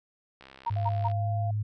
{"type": "click train", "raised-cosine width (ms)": 0.3, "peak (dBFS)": -32, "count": 48, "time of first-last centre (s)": [0.41, 1.115], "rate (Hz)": 66.7}
{"type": "tone bursts", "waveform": "sine", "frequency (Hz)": 932.3, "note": "A#5", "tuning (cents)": 0, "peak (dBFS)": -25, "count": 3, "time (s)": [0.66, 1.083], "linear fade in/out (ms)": 10, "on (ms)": 41, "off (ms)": 150}
{"type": "tone with pitch glide", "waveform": "sine", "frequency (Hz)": [103.1, 105.57], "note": ["G#2", "G#2"], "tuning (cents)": [-12, 29], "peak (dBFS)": -26, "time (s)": [0.7, 1.63], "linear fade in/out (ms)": 10, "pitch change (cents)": 41, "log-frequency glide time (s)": [1.1, 1.29]}
{"type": "tone", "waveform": "sine", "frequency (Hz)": 694, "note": "F5", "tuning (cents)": -11, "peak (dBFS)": -33, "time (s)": [0.76, 1.51], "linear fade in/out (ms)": 5}
{"effects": []}